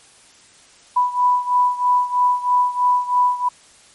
sine beating tone pair, 987.8 / 990.9 Hz, B5 / B5, 0 / +5 cents, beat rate 3.1 Hz, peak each -16 / -19 dBFS, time 0.96-3.49 s, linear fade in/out 10 ms, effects white hiss -49 dBFS RMS until 3.94 s + MP3 48 kbps

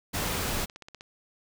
pink noise, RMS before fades -30 dBFS, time 0.13-0.66 s, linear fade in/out 20 ms
click train, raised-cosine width 0.2 ms, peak -27 dBFS, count 10, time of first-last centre 0.45-1.009 s, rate 16.1 Hz
effects none

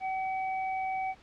sine tone pair together, 760 / 2277 Hz, F#5 / C#7, +46 / +46 cents, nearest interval octave + perfect fifth, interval 1900 cents, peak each -30 / -39 dBFS, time 0-1.15 s, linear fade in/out 50 ms, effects pink hiss -57 dBFS RMS until 1.22 s + low-pass 4000 Hz 12 dB/octave

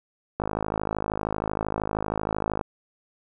click train, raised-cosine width 1 ms, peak -12 dBFS, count 118, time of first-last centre 0.4-2.612 s, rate 52.9 Hz, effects none

